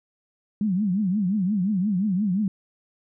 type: tone with vibrato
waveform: sine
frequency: 196 Hz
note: G3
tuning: in tune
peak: -20 dBFS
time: 0.61-2.48 s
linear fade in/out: 2 ms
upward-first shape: triangle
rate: 5.7 Hz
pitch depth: 220 cents each way
effects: none